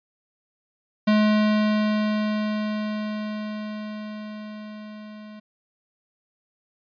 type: tone with level ramp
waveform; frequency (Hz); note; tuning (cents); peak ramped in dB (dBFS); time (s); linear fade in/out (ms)
square; 212.6; G#3; +41; -16 to -40; 1.07-5.4; 10
effects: resampled to 11025 Hz